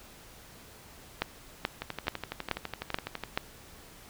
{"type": "two click trains", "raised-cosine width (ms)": 0.3, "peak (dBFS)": [-18, -11], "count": [18, 6], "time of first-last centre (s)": [[1.82, 3.237], [1.22, 3.375]], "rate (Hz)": [12, 2.32], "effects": ["pink hiss -52 dBFS RMS until 4.09 s"]}